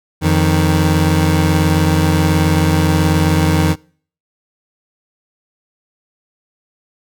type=tone pair together; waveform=25% pulse; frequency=87.3 / 155.96 Hz; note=F2 / D#3; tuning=0 / +4 cents; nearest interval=minor seventh; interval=1004 cents; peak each=-10 dBFS; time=0.21-3.76 s; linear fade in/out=50 ms; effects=noise-tail reverb RT60 0.5 s tail -26 dB re dry